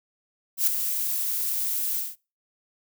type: noise with ADSR envelope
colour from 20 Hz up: violet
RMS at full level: -19 dBFS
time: 0.57-2.16 s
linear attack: 100 ms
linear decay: 11 ms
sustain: -8 dB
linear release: 200 ms
effects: noise-tail reverb RT60 0.3 s tail -23 dB re dry